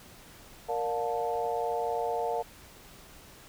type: chord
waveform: sine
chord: Bb major seventh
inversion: none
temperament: equal with one note detuned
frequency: 466.2 / 587.3 / 710.7 / 880 Hz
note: Bb4 / D5 / F5 / A5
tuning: 0 / 0 / +30 / 0 cents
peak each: -32 / -37 / -32 / -35 dBFS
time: 0.68-2.43 s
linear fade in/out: 20 ms
effects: pink hiss -52 dBFS RMS until 3.48 s